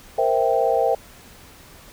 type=chord; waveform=sine; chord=C dominant seventh; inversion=third; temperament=equal; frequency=466.2 / 523.3 / 659.3 / 784 Hz; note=Bb4 / C5 / E5 / G5; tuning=0 / 0 / 0 / 0 cents; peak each=-22 dBFS; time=0.18-0.95 s; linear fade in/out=5 ms; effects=pink hiss -46 dBFS RMS until 1.92 s